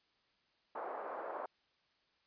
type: band-pass noise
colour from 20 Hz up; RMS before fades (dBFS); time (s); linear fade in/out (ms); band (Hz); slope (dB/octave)
pink; -43; 0.75-1.46; 5; 470 to 1200; 24
effects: white hiss -75 dBFS RMS until 2.26 s + resampled to 11025 Hz